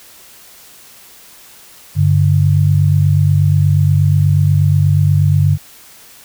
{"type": "tone pair together", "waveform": "sine", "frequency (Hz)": [97.28, 145.6], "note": ["G2", "D3"], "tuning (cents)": [-13, -15], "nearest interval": "perfect fifth", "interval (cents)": 698, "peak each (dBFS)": -11, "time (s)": [1.95, 5.58], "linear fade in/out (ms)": 50, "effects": ["white hiss -41 dBFS RMS until 6.24 s"]}